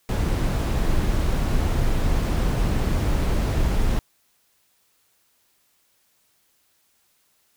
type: noise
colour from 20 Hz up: brown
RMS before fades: -21 dBFS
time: 0.09-3.99 s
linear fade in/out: 0 ms
effects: white hiss -65 dBFS RMS until 7.56 s